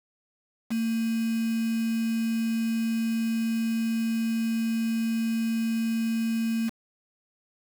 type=tone with quantisation; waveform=sine; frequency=226.7 Hz; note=A#3; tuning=48 cents flat; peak=-24 dBFS; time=0.7-6.7 s; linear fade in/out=20 ms; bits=6; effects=none